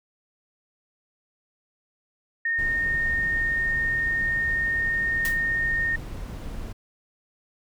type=tone; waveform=sine; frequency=1838 Hz; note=A#6; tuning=25 cents flat; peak=-22 dBFS; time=2.45-5.96 s; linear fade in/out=5 ms
type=noise; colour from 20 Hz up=brown; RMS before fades=-34 dBFS; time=2.58-6.73 s; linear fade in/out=10 ms
type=noise with exponential decay; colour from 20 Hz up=white; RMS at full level=-29 dBFS; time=5.25-5.43 s; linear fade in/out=1 ms; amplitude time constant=37 ms
effects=none